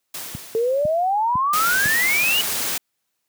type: noise with exponential decay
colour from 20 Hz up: white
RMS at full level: -30 dBFS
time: 0.14-1.52 s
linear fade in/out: 5 ms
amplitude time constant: 300 ms
type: click train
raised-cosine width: 5 ms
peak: -15 dBFS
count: 4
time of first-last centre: 0.35-1.858 s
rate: 1.99 Hz
type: exponential sweep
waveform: sine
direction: up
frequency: 440.8 to 2960 Hz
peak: -17 dBFS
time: 0.55-2.41 s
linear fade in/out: 0 ms
type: noise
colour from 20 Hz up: white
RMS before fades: -24 dBFS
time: 1.53-2.78 s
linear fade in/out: 5 ms
effects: white hiss -75 dBFS RMS until 3.28 s + high-pass 100 Hz 12 dB/octave